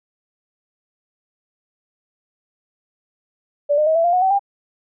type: tone with pitch steps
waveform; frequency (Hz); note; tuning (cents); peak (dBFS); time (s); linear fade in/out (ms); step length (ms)
sine; 580 / 607.1 / 635.4 / 665.1 / 696.1 / 728.6 / 762.7 / 798.3; D5 / D#5 / D#5 / E5 / F5 / F#5 / G5 / G5; -22 / -43 / +36 / +15 / -6 / -27 / -48 / +31; -13; 3.69-4.394; 20; 88
effects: none